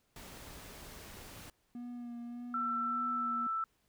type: noise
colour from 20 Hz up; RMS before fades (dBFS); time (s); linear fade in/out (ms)
pink; -50; 0.16-1.5; 2
type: tone with vibrato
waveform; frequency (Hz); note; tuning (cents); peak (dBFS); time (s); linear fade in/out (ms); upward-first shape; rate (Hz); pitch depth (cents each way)
triangle; 240.1; B3; -49; -39; 1.75-3.47; 2; sine; 1.7; 22
type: tone with pitch glide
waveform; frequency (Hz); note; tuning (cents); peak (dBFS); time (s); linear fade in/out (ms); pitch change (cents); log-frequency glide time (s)
sine; 1337 to 1323.9; E6 to E6; +24 to +7; -32; 2.54-3.64; 2; -17; 2.79-3.13
effects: pink hiss -75 dBFS RMS until 3.88 s